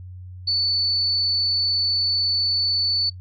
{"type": "tone", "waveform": "sine", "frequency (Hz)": 4482, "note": "C#8", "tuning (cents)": 18, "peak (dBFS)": -18, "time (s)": [0.47, 3.1], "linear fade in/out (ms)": 10, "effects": ["noise-tail reverb RT60 0.1 s tail -20 dB re dry", "added 91 Hz sine -35 dBFS peak until 3.2 s"]}